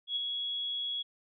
sine tone with ADSR envelope, 3343 Hz, G#7, 11 cents sharp, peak -28 dBFS, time 0.07-1.03 s, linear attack 90 ms, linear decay 19 ms, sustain -4 dB, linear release 18 ms, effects none

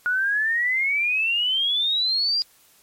sine exponential sweep, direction up, 1443 to 4865 Hz, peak -19 dBFS, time 0.06-2.42 s, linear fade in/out 0 ms, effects white hiss -56 dBFS RMS until 2.82 s + MP3 64 kbps

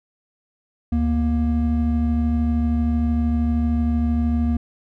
triangle tone pair together, 74.27 / 235.8 Hz, D2 / A#3, +20 / +20 cents, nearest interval octave + minor sixth, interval 2000 cents, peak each -18 dBFS, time 0.92-4.57 s, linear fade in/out 5 ms, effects none

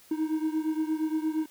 triangle beating tone pair, 311.2 / 319.8 Hz, D#4 / D#4, 0 / +48 cents, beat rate 8.6 Hz, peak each -26 / -29 dBFS, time 0.11-1.46 s, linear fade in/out 5 ms, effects white hiss -56 dBFS RMS until 1.5 s

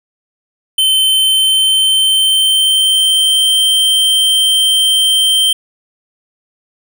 square tone with pitch glide, 3080 to 3132 Hz, G7 to G7, -31 to -2 cents, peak -9 dBFS, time 0.78-5.53 s, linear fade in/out 5 ms, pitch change +29 cents, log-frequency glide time 0.9-3.64 s, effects none

